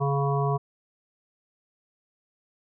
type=harmonic tone; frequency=140 Hz; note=C#3; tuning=18 cents sharp; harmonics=1 / 3 / 5 / 7 / 8; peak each=-24 / -29 / -31 / -32 / -33 dBFS; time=0-0.58 s; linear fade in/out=20 ms; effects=none